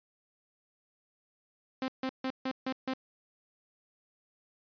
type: tone bursts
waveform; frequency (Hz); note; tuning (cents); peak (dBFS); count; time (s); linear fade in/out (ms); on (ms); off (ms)
sawtooth; 261.6; C4; 0; -27; 6; 1.82-2.936; 2; 61; 150
effects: resampled to 11025 Hz